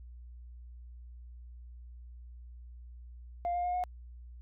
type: tone with pitch steps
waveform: sine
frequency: 698.5 / 706.6 / 714.8 / 723.1 Hz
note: F5 / F5 / F5 / F#5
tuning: 0 / +20 / +40 / -40 cents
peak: -28 dBFS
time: 3.45-3.838 s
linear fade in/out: 0 ms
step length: 97 ms
effects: tanh soft clip ceiling -27 dBFS + added 60 Hz sine -46 dBFS peak until 4.41 s